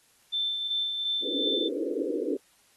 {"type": "tone with tremolo", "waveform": "sine", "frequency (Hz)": 3546, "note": "A7", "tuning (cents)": 13, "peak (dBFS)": -25, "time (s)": [0.32, 1.69], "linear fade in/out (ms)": 20, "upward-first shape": "sine", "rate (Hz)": 2.8, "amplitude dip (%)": 40}
{"type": "band-pass noise", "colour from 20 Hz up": "pink", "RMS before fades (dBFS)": -30, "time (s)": [1.22, 2.37], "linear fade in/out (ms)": 10, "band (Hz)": [270, 520], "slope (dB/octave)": 96}
{"effects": ["white hiss -63 dBFS RMS until 2.76 s", "AAC 32 kbps"]}